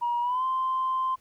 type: tone with pitch glide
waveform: sine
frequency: 955 to 1041.4 Hz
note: A#5 to C6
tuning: +42 to -8 cents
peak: -23 dBFS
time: 0.01-1.16 s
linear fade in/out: 20 ms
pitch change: +150 cents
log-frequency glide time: 0.21-0.44 s
effects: tanh soft clip ceiling -20 dBFS + pink hiss -64 dBFS RMS until 1.2 s